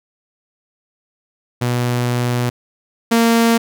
sawtooth tone pair in turn, 122.1 / 230.5 Hz, B2 / A#3, -19 / -19 cents, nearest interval major seventh, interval 1100 cents, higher second, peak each -12 / -7 dBFS, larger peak second, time 1.61-2.5 / 3.11-3.58 s, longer first, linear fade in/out 10 ms, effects none

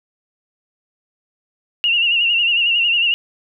sine tone with vibrato, 2794 Hz, F7, in tune, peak -13 dBFS, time 1.84-3.14 s, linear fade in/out 0 ms, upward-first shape sine, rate 11 Hz, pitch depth 64 cents each way, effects none

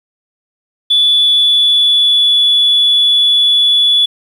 sine tone with pitch glide, 3456 to 3428 Hz, A7 to A7, -32 to -46 cents, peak -6 dBFS, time 0.9-4.06 s, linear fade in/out 10 ms, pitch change -14 cents, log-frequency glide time 1.01-2.4 s, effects tanh soft clip ceiling -2 dBFS + 7-bit

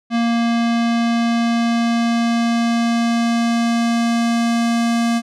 square tone with low-pass filter sweep, 233.1 Hz, A#3, in tune, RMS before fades -17 dBFS, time 0.1-5.22 s, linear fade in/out 50 ms, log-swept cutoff 4300 to 8200 Hz, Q 0.89, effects none

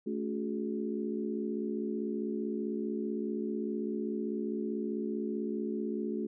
sine tone cluster, 218.9 / 283.7 / 361.9 / 417.5 Hz, A3 / C#4 / F#4 / G#4, -9 / +40 / -38 / +9 cents, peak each -35 / -39 / -37 / -40 dBFS, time 0.06-6.27 s, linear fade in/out 10 ms, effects none

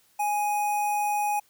square tone with notch filter, 831 Hz, G#5, 1 cent sharp, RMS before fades -26 dBFS, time 0.19-1.4 s, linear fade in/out 10 ms, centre 4100 Hz, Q 1.1, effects white hiss -63 dBFS RMS until 1.49 s

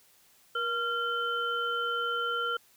sine tone cluster, 475.5 / 1382 / 3069 Hz, A#4 / F6 / G7, +34 / -19 / -37 cents, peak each -36 / -29 / -37 dBFS, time 0.55-2.57 s, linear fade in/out 5 ms, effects white hiss -62 dBFS RMS until 2.76 s

